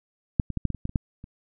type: clicks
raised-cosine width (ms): 5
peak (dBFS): -7 / -18 / -14 / -9 / -16 / -25 / -16 / -26 / -10 / -28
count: 10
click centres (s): 0.398 / 0.503 / 0.573 / 0.653 / 0.703 / 0.747 / 0.854 / 0.894 / 0.958 / 1.241
effects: none